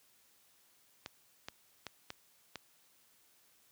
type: clicks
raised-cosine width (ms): 0.2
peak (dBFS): -24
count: 5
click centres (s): 1.061 / 1.485 / 1.867 / 2.104 / 2.557
effects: white hiss -68 dBFS RMS until 3.71 s + high-pass 60 Hz 12 dB/octave